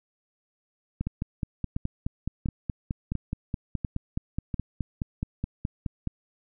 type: two click trains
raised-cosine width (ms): 5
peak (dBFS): -16 / -16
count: 25 / 6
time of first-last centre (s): 1.01-6.073 / 1.07-4.542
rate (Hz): 4.74 / 1.44
effects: none